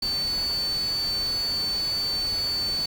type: tone in noise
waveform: sine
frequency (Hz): 4501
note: C#8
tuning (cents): +26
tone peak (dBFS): -24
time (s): 0.02-2.86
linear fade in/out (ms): 5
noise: pink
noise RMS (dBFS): -37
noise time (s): 0.02-2.86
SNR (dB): +10
effects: none